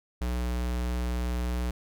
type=tone; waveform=square; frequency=60.8 Hz; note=B1; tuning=26 cents flat; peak=-28 dBFS; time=0.21-1.71 s; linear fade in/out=5 ms; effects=none